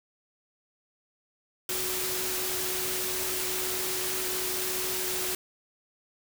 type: tone in noise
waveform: sine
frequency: 370 Hz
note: F#4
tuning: in tune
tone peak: -37 dBFS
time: 1.69-5.35 s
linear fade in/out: 2 ms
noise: white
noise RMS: -31 dBFS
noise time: 1.69-5.35 s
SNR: -9 dB
effects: none